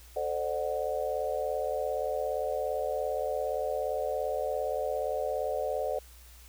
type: chord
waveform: sine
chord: D dominant seventh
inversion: second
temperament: equal with one note detuned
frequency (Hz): 440 / 523.3 / 600.7 / 740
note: A4 / C5 / D5 / F#5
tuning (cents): 0 / 0 / +39 / 0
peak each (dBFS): -36 / -33 / -33 / -36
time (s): 0.16-5.99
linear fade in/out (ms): 5
effects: added 60 Hz sine -51 dBFS peak until 6.48 s + white hiss -56 dBFS RMS until 6.48 s